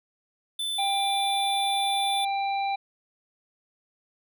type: tone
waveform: square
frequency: 3520 Hz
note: A7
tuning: in tune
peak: -28 dBFS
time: 0.59-2.25 s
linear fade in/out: 5 ms
type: harmonic tone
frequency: 790 Hz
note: G5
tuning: 13 cents sharp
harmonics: 1 / 3 / 5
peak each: -25 / -35 / -39 dBFS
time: 0.78-2.76 s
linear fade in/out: 10 ms
effects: none